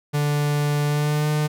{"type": "tone with pitch glide", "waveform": "45% pulse", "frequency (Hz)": [146.6, 150.81], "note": ["D3", "D3"], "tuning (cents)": [-3, 46], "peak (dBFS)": -19, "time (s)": [0.13, 1.48], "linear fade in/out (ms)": 20, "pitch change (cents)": 49, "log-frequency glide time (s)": [0.86, 1.27], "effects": []}